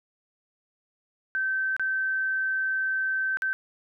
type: tone with dropouts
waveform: sine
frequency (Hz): 1546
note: G6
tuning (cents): -24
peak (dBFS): -24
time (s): 1.35-3.53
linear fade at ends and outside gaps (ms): 0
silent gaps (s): 1.765-1.796 / 3.371-3.421
effects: none